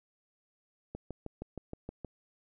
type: click train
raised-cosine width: 2 ms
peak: -26 dBFS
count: 8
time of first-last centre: 0.95-2.047 s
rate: 6.38 Hz
effects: none